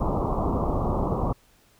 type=low-pass noise; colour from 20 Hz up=pink; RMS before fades=-25 dBFS; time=0-1.33 s; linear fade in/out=10 ms; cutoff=1200 Hz; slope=96 dB/octave; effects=pink hiss -60 dBFS RMS until 1.79 s